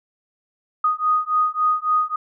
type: beating tone pair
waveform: sine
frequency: 1241 / 1244.6 Hz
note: D#6 / D#6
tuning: -5 / 0 cents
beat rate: 3.6 Hz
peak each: -20 dBFS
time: 0.84-2.16 s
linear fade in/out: 5 ms
effects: none